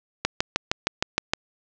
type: click train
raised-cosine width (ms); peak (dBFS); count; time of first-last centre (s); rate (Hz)
0.2; -3; 8; 0.25-1.335; 6.45
effects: low-pass 7000 Hz 12 dB/octave + 7-bit